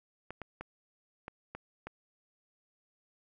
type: clicks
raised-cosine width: 0.5 ms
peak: -26 dBFS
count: 6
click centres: 0.306 / 0.417 / 0.61 / 1.281 / 1.55 / 1.87 s
effects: none